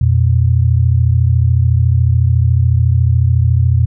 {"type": "tone pair together", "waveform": "sine", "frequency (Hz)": [86.3, 120.24], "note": ["F2", "B2"], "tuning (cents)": [-20, -46], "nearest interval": "tritone", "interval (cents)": 574, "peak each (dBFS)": -11, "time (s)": [0.01, 3.86], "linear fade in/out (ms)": 5, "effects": []}